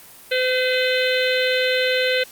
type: harmonic tone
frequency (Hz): 510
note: C5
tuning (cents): -44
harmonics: 1 / 3 / 4 / 5 / 6 / 7 / 8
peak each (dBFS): -20 / -25 / -26 / -27 / -28 / -28 / -29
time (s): 0.31-2.24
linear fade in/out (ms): 10
effects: white hiss -44 dBFS RMS until 2.31 s + Opus 32 kbps